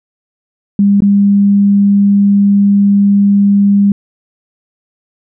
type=tone with dropouts; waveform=sine; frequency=200.9 Hz; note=G3; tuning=43 cents sharp; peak=-5 dBFS; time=0.79-3.92 s; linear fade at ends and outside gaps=2 ms; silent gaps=1.005-1.021 s; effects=none